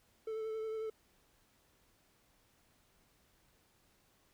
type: tone with vibrato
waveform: triangle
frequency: 440 Hz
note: A4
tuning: in tune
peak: -35 dBFS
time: 0.27-0.9 s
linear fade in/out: 5 ms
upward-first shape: sine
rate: 11 Hz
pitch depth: 19 cents each way
effects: pink hiss -71 dBFS RMS until 4.33 s